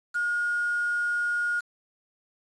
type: tone with quantisation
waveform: sine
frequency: 1431 Hz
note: F6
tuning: 42 cents sharp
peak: -24 dBFS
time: 0.14-1.61 s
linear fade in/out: 20 ms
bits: 7
effects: resampled to 22050 Hz